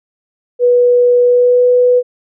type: tone with pitch glide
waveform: sine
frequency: 489 to 494.4 Hz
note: B4 to B4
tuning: -17 to +2 cents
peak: -6 dBFS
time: 0.59-2.03 s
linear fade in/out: 50 ms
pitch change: +19 cents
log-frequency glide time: 1.22-1.66 s
effects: none